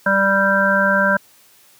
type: harmonic tone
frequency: 196 Hz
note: G3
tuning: in tune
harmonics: 1 / 3 / 5 / 7 / 8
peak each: -21 / -19 / -22 / -22 / -16 dBFS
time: 0.06-1.17 s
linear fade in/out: 5 ms
effects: white hiss -51 dBFS RMS until 1.79 s + high-pass 100 Hz 12 dB/octave